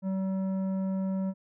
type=tone with tanh clipping; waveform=sine; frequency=190.8 Hz; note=G3; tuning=47 cents flat; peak=-29 dBFS; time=0.02-1.34 s; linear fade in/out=50 ms; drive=10 dB; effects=none